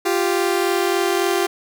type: tone pair together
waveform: sawtooth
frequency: 348.4 / 392 Hz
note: F4 / G4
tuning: -4 / 0 cents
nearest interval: major second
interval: 204 cents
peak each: -16 dBFS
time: 0.05-1.47 s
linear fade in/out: 10 ms
effects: none